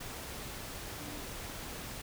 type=tone in noise; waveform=sine; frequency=293.7 Hz; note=D4; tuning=in tune; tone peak=-47 dBFS; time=0.99-1.21 s; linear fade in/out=10 ms; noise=pink; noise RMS=-43 dBFS; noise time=0-2.02 s; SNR=-7 dB; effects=none